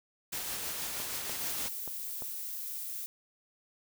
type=noise with tremolo; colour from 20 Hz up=white; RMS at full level=-36 dBFS; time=0.32-1.69 s; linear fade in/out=10 ms; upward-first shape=sine; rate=6.3 Hz; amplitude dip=25%
type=clicks; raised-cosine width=1 ms; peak=-30 dBFS; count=5; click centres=1.001 / 1.296 / 1.659 / 1.877 / 2.222 s
type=noise; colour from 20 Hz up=violet; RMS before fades=-39 dBFS; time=1.39-3.06 s; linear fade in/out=0 ms
effects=none